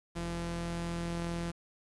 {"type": "tone pair together", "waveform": "sawtooth", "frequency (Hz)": [42.46, 170.3], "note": ["F1", "F3"], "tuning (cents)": [-48, -43], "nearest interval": "2 octaves", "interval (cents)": 2405, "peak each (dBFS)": [-37, -31], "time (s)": [0.15, 1.52], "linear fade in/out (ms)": 20, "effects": ["resampled to 24000 Hz", "10-bit"]}